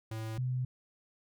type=tone pair in turn; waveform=square / sine; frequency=110.9 / 126.98 Hz; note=A2 / B2; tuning=+14 / +49 cents; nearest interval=major second; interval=235 cents; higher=second; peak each=-37 / -30 dBFS; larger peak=second; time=0.11-0.38 / 0.38-0.65 s; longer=neither; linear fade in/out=5 ms; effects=none